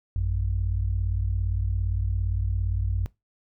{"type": "tone pair together", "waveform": "sine", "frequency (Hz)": [55, 92.5], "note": ["A1", "F#2"], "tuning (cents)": [0, 0], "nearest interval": "major sixth", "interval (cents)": 900, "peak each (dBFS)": -25, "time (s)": [0.16, 3.06], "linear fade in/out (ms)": 0, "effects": ["noise-tail reverb RT60 0.2 s tail -21 dB re dry", "tanh soft clip ceiling -15 dBFS"]}